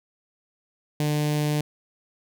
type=tone with notch filter; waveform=sawtooth; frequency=149.5 Hz; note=D3; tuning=31 cents sharp; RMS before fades=-24 dBFS; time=1-1.61 s; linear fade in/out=2 ms; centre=1300 Hz; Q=1.3; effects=none